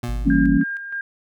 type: tone with exponential decay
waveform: 25% pulse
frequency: 120 Hz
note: B2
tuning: 49 cents flat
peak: -20 dBFS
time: 0.03-0.59 s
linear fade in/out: 5 ms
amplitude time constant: 120 ms
type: tone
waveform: triangle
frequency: 51 Hz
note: G#1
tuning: 31 cents flat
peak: -20 dBFS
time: 0.08-0.58 s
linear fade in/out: 10 ms
type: chord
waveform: sine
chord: E diminished seventh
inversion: none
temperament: equal with one note detuned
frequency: 167.11 / 196 / 233.1 / 277.2 Hz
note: E3 / G3 / Bb3 / Db4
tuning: +24 / 0 / 0 / 0 cents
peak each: -22 / -22 / -21 / -16 dBFS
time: 0.25-0.64 s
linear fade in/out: 20 ms
type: tone with tremolo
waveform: sine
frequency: 1608 Hz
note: G6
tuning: 44 cents sharp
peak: -24 dBFS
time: 0.3-1.01 s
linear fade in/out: 2 ms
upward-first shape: square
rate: 3.2 Hz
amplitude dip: 50%
effects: none